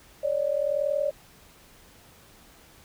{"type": "tone pair together", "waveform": "sine", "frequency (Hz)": [557, 597.8], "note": ["C#5", "D5"], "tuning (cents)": [8, 31], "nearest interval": "minor second", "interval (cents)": 123, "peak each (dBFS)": -26, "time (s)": [0.23, 1.11], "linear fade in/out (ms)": 10, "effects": ["pink hiss -54 dBFS RMS until 2.84 s"]}